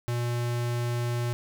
square tone, 120 Hz, B2, 49 cents flat, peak -27 dBFS, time 0.08-1.33 s, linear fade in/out 0 ms, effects none

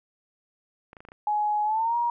clicks, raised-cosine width 0.5 ms, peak -30 dBFS, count 6, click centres 0.931 / 0.968 / 1.005 / 1.051 / 1.087 / 1.119 s
sine tone with pitch glide, 840 to 948.3 Hz, G#5 to A#5, +19 to +29 cents, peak -22 dBFS, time 1.27-2.1 s, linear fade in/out 2 ms, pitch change +210 cents, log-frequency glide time 1.64-1.96 s
effects none

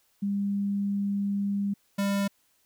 sine / square tone pair in turn, 200.5 / 199.23 Hz, G3 / G3, +39 / +28 cents, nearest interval unison, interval 11 cents, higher first, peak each -25 dBFS, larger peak neither, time 0.22-1.74 / 1.98-2.28 s, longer first, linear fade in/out 10 ms, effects white hiss -68 dBFS RMS until 2.65 s

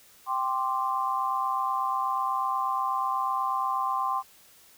sine chord, G suspended fourth, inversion none, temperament equal, 784 / 1046.5 / 1174.7 Hz, G5 / C6 / D6, 0 / 0 / 0 cents, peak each -31 / -27 / -32 dBFS, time 0.26-4.23 s, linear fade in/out 50 ms, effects white hiss -56 dBFS RMS until 4.77 s

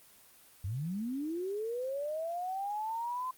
sine linear sweep, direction up, 85.5 to 1036 Hz, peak -33 dBFS, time 0.64-3.31 s, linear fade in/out 5 ms, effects white hiss -59 dBFS RMS until 3.37 s + Opus 24 kbps

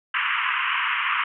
pink band-pass noise, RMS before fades -24 dBFS, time 0.14-1.24 s, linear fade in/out 5 ms, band 990 to 3000 Hz, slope 96 dB/octave, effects none

